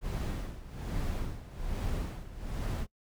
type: noise with tremolo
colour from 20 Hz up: brown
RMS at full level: -32 dBFS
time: 0.01-2.87 s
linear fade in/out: 50 ms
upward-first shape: sine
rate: 1.2 Hz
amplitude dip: 80%
effects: noise-tail reverb RT60 0.1 s tail -23 dB re dry